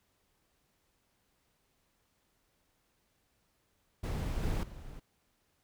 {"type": "noise with level steps", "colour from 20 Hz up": "brown", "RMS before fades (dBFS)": [-34, -32, -47], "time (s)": [4.03, 5], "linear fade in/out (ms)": 10, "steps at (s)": [4.43, 4.63], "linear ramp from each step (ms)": 2, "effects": ["pink hiss -75 dBFS RMS until 5.63 s"]}